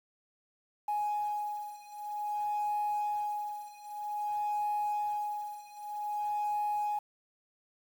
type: beating tone pair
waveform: sine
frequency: 834 / 834.52 Hz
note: G#5 / G#5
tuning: +7 / +8 cents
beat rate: 0.52 Hz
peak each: -33 / -34 dBFS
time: 0.88-6.99 s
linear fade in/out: 5 ms
effects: tanh soft clip ceiling -26 dBFS + 9-bit